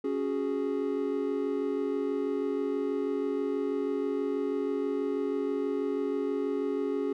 triangle chord, C# suspended fourth, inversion none, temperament just, 277.2 / 369.6 / 415.8 Hz, C#4 / F#4 / G#4, 0 / -2 / +2 cents, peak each -30 / -32 / -29 dBFS, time 0.04-7.13 s, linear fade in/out 5 ms, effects none

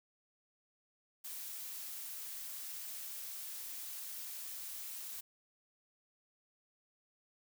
blue noise, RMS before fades -45 dBFS, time 1.24-5.21 s, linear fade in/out 10 ms, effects none

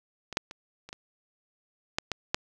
clicks, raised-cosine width 0.2 ms, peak -21 / -7 / -24 / -27 / -22 / -9 / -12 / -7 dBFS, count 8, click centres 0.327 / 0.371 / 0.511 / 0.89 / 0.929 / 1.985 / 2.117 / 2.345 s, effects none

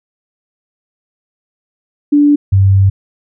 sine tone pair in turn, 291.3 / 97.21 Hz, D4 / G2, -14 / -14 cents, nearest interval octave + perfect fifth, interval 1900 cents, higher first, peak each -5 dBFS, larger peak neither, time 2.12-2.36 / 2.52-2.9 s, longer second, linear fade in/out 10 ms, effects none

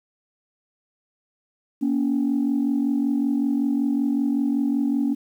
sine tone pair together, 237.4 / 282.7 Hz, A#3 / C#4, +32 / +34 cents, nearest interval minor third, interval 302 cents, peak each -22 / -20 dBFS, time 1.81-5.15 s, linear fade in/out 20 ms, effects tanh soft clip ceiling -14 dBFS + 9-bit

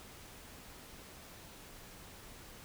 silence, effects pink hiss -53 dBFS RMS until 2.64 s

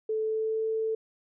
sine tone with pitch glide, 436.9 to 442.5 Hz, A4 to A4, -12 to +10 cents, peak -26 dBFS, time 0.09-0.95 s, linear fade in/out 5 ms, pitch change +22 cents, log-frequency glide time 0.2-0.66 s, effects none

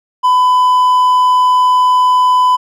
triangle tone, 1003 Hz, B5, 26 cents sharp, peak -5 dBFS, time 0.23-2.57 s, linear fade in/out 20 ms, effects none

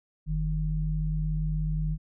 sine tone pair together, 46.25 / 155.56 Hz, F#1 / D#3, 0 / 0 cents, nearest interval octave + major sixth, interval 2100 cents, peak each -28 dBFS, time 0.26-1.98 s, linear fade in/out 50 ms, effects none

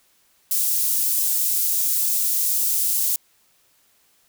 white high-pass noise, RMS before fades -21 dBFS, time 0.51-3.16 s, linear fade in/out 2 ms, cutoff 7800 Hz, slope 12 dB/octave, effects white hiss -61 dBFS RMS until 4.28 s

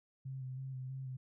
sine tone with vibrato, 131.2 Hz, C3, 5 cents sharp, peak -40 dBFS, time 0.25-1.17 s, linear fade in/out 10 ms, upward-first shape square, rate 3.1 Hz, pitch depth 25 cents each way, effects none

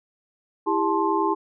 sine tone cluster, 329.6 / 399.5 / 874 / 1053 Hz, E4 / G4 / A5 / C6, 0 / +33 / -12 / +11 cents, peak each -25 dBFS, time 0.66-1.35 s, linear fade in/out 20 ms, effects none

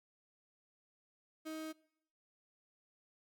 35% pulse tone, 315.2 Hz, D#4, 23 cents sharp, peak -40 dBFS, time 1.45-1.73 s, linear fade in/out 20 ms, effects noise-tail reverb RT60 0.7 s tail -22 dB re dry

